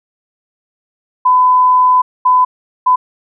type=tone bursts at uneven times; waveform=sine; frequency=1006 Hz; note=B5; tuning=32 cents sharp; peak=-6 dBFS; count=3; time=1.25-2.02 / 2.25-2.45 / 2.86-2.96 s; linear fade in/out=10 ms; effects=none